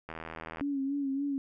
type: click train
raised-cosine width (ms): 0.5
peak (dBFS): -25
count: 43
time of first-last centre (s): 0.09-0.609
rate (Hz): 80.9
type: tone with vibrato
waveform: sine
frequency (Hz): 277.2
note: C#4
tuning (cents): 0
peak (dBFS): -29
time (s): 0.61-1.38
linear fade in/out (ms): 0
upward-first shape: sine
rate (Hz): 3.5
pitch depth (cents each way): 53
effects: none